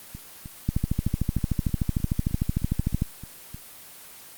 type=two click trains; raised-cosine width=5 ms; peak=-10 / -24 dBFS; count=32 / 12; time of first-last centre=0.69-3.021 / 0.15-3.545 s; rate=13.3 / 3.24 Hz; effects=white hiss -45 dBFS RMS until 4.37 s + Opus 24 kbps